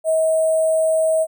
sine tone with sample-and-hold, 640 Hz, D#5, 49 cents sharp, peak -14 dBFS, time 0.04-1.27 s, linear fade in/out 50 ms, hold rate 8820 Hz, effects none

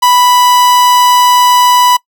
45% pulse tone, 987.8 Hz, B5, in tune, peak -5 dBFS, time 0.02-1.97 s, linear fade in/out 10 ms, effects noise-tail reverb RT60 0.1 s tail -23 dB re dry

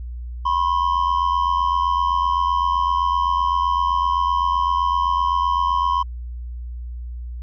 triangle ring-modulated tone, 1030 Hz, C6, 28 cents flat, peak -12 dBFS, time 0.45-6.03 s, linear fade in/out 10 ms, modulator 43.9 Hz, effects added 60 Hz sine -28 dBFS peak until 7.42 s + resampled to 11025 Hz

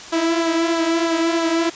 sawtooth tone with flanger, 331.3 Hz, E4, 9 cents sharp, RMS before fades -19 dBFS, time 0.12-1.7 s, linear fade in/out 10 ms, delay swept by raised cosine 0.36 to 4.96 ms, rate 3.1 Hz, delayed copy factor -0.5, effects white hiss -36 dBFS RMS until 1.75 s + resampled to 16000 Hz

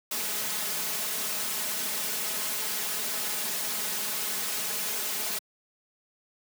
white noise with comb filter, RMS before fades -31 dBFS, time 0.11-5.39 s, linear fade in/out 5 ms, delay 4.7 ms, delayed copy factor +0.8, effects high-pass 150 Hz 12 dB/octave

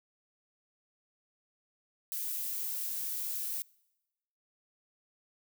violet noise, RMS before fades -36 dBFS, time 2.12-3.62 s, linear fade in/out 0 ms, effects noise-tail reverb RT60 1.0 s tail -25 dB re dry

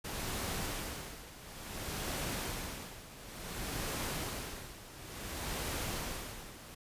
pink noise with tremolo, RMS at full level -37 dBFS, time 0.04-6.75 s, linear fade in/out 10 ms, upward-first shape sine, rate 0.57 Hz, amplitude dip 80%, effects resampled to 32000 Hz

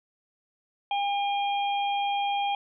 harmonic tone, 806 Hz, G5, 48 cents sharp, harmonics 1 / 3 / 4, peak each -25 / -36 / -35 dBFS, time 0.91-2.55 s, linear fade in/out 2 ms, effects none

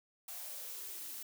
blue noise with high-pass filter sweep, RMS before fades -45 dBFS, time 0.28-1.23 s, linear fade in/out 5 ms, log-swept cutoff 760 to 250 Hz, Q 5.8, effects none

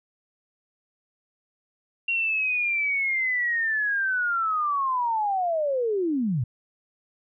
sine linear sweep, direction down, 2762 to 107.3 Hz, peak -22 dBFS, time 2.08-6.44 s, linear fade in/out 5 ms, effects none

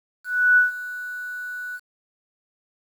sine tone with ADSR envelope, 1480 Hz, F#6, in tune, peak -11 dBFS, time 0.24-1.8 s, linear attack 330 ms, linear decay 140 ms, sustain -18 dB, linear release 48 ms, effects 8-bit

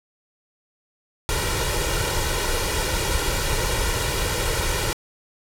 pink noise with comb filter, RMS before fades -23 dBFS, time 1.29-4.93 s, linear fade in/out 0 ms, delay 2.1 ms, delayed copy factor +0.7, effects low-pass 12000 Hz 12 dB/octave

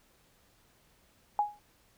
sine tone with exponential decay, 830.6 Hz, G#5, in tune, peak -21 dBFS, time 1.39-1.59 s, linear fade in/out 1 ms, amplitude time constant 43 ms, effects pink hiss -66 dBFS RMS until 1.97 s

